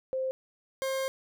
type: tone pair in turn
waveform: sine / 40% pulse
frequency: 523.3 / 532.4 Hz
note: C5 / C5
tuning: 0 / +30 cents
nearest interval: unison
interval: 30 cents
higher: second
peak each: -28 / -28 dBFS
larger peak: neither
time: 0.13-0.31 / 0.82-1.08 s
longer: second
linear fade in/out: 0 ms
effects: none